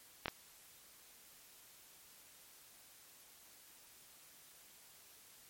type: clicks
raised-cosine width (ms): 0.3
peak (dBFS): -20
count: 2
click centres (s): 0.258 / 0.282
effects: white hiss -61 dBFS RMS until 5.49 s + MP3 64 kbps